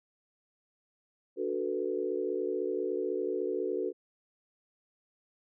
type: chord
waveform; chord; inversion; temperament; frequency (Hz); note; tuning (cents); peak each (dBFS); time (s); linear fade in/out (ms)
sine; B minor seventh; first; equal; 293.7 / 370 / 440 / 493.9; D4 / F#4 / A4 / B4; 0 / 0 / 0 / 0; -39 / -33 / -34 / -37; 1.36-3.93; 50
effects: none